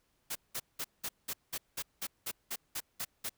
white noise bursts, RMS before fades -37 dBFS, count 13, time 0.3-3.295 s, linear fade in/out 10 ms, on 55 ms, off 190 ms, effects pink hiss -75 dBFS RMS until 3.37 s

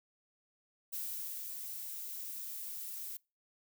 violet noise with ADSR envelope, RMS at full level -39 dBFS, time 0.92-3.17 s, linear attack 17 ms, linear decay 510 ms, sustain -4 dB, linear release 4 ms, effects noise-tail reverb RT60 0.3 s tail -26 dB re dry

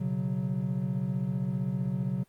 triangle chord, B suspended second, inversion none, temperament just, 123.47 / 138.9 / 185.21 Hz, B2 / C#3 / F#3, 0 / +4 / +2 cents, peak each -32 / -30 / -29 dBFS, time 0-2.24 s, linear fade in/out 10 ms, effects pink hiss -66 dBFS RMS until 2.28 s + Opus 32 kbps

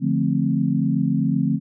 sine chord, D minor seventh, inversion none, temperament equal with one note detuned, 146.83 / 174.61 / 220 / 262.5 Hz, D3 / F3 / A3 / C4, 0 / 0 / 0 / +6 cents, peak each -23 dBFS, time 0-1.6 s, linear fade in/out 50 ms, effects none

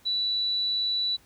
sine tone, 3951 Hz, B7, in tune, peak -24 dBFS, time 0.05-1.17 s, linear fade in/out 20 ms, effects pink hiss -59 dBFS RMS until 1.25 s

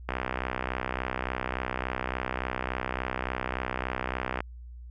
click train, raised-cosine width 0.5 ms, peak -14 dBFS, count 275, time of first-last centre 0.09-4.405 s, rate 63.5 Hz, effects added 60 Hz sine -41 dBFS peak until 4.9 s

